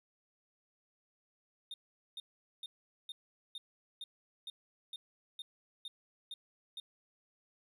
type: tone bursts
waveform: triangle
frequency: 3658 Hz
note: A#7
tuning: 33 cents flat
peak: -40 dBFS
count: 12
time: 1.71-6.8 s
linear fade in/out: 2 ms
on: 30 ms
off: 430 ms
effects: none